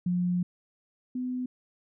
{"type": "tone pair in turn", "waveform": "sine", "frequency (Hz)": [178.1, 251.9], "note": ["F3", "B3"], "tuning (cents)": [34, 34], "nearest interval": "tritone", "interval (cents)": 600, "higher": "second", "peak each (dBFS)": [-24, -29], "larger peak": "first", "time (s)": [[0.06, 0.43], [1.15, 1.46]], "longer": "first", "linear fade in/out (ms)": 5, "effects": []}